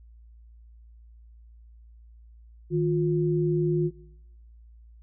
sine tone pair together, 155.56 / 353.8 Hz, D#3 / F4, 0 / +23 cents, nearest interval octave + major second, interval 1423 cents, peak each -24 dBFS, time 2.7-3.91 s, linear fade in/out 50 ms, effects noise-tail reverb RT60 0.8 s tail -18 dB re dry + added 57 Hz sine -48 dBFS peak until 5.02 s

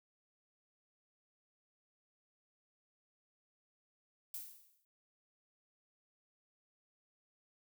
violet noise with exponential decay, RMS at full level -42 dBFS, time 4.34-4.85 s, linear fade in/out 1 ms, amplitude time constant 110 ms, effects none

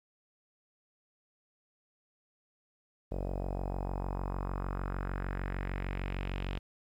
sawtooth tone with low-pass filter sweep, 46.62 Hz, F#1, 14 cents sharp, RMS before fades -36 dBFS, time 3.11-6.59 s, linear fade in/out 10 ms, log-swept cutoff 580 to 3100 Hz, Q 2.6, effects 11-bit

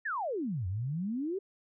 sine exponential two-way sweep, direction down then up, 1868 to 87 to 406.5 Hz, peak -31 dBFS, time 0.05-1.39 s, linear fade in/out 10 ms, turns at 0.67 s, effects none

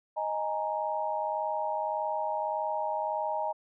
sine chord, D# suspended fourth, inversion none, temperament equal, 622.3 / 830.6 / 932.3 Hz, D#5 / G#5 / A#5, 0 / 0 / 0 cents, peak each -33 dBFS, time 0.16-3.53 s, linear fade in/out 20 ms, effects none

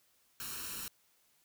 white noise with comb filter, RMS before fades -42 dBFS, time 0.4-0.88 s, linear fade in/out 2 ms, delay 0.72 ms, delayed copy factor +0.7, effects white hiss -71 dBFS RMS until 1.44 s

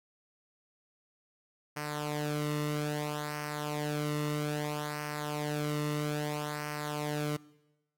sawtooth tone with flanger, 149 Hz, D3, 25 cents sharp, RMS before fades -34 dBFS, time 1.76-7.37 s, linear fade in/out 10 ms, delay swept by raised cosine 0.27 to 1.27 ms, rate 0.61 Hz, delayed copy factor -0.7, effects noise-tail reverb RT60 1.0 s tail -22 dB re dry + AAC 64 kbps

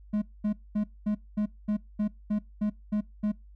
triangle tone bursts, 210 Hz, G#3, 19 cents sharp, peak -22 dBFS, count 11, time 0.13-3.32 s, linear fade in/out 10 ms, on 90 ms, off 220 ms, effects noise-tail reverb RT60 0.2 s tail -22 dB re dry + added 50 Hz sine -48 dBFS peak until 3.55 s

